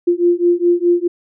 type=beating tone pair; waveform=sine; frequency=346.4 / 351.2 Hz; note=F4 / F4; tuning=-14 / +10 cents; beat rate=4.8 Hz; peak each=-14 dBFS; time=0.07-1.08 s; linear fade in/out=10 ms; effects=none